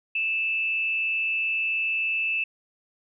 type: tone with frequency modulation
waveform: sine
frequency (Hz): 2637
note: E7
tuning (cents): 0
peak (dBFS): -23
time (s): 0.15-2.44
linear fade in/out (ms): 5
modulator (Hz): 185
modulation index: 0.33
effects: none